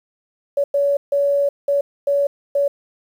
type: tone bursts at uneven times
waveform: sine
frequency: 566 Hz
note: C#5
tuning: 36 cents sharp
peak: -14 dBFS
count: 6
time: 0.57-0.64 / 0.74-0.97 / 1.12-1.49 / 1.68-1.81 / 2.07-2.27 / 2.55-2.68 s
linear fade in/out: 5 ms
effects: 8-bit